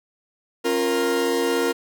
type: chord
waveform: 40% pulse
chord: Bb minor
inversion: first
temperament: equal with one note detuned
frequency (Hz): 271.5 / 349.2 / 466.2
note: Db4 / F4 / Bb4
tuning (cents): -36 / 0 / 0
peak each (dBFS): -26 / -24 / -21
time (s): 0.64-1.73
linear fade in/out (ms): 20
effects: none